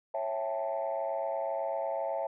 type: chord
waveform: sine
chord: A dominant seventh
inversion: first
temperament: just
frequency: 550 / 660 / 792 / 880 Hz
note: C#5 / E5 / G5 / A5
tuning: -14 / +2 / +18 / 0 cents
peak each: -34 / -33 / -39 / -37 dBFS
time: 0.14-2.27 s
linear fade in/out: 5 ms
effects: tanh soft clip ceiling -23 dBFS